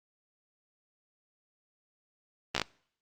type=slowing click train; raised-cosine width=0.2 ms; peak=-10 dBFS; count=5; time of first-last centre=2.55-2.617 s; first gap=14 ms; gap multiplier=1.12; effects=noise-tail reverb RT60 0.6 s tail -23 dB re dry + Opus 32 kbps